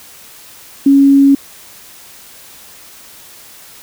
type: tone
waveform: sine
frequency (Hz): 277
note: C#4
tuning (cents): -1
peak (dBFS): -4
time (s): 0.86-1.35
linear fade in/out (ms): 5
effects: white hiss -38 dBFS RMS until 3.82 s